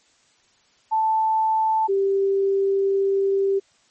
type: tone pair in turn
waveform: sine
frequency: 880 / 392 Hz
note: A5 / G4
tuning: 0 / 0 cents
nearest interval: octave + major second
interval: 1400 cents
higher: first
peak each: -17 dBFS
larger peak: neither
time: 0.91-1.88 / 1.88-3.6 s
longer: second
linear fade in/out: 20 ms
effects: white hiss -60 dBFS RMS until 3.9 s + MP3 32 kbps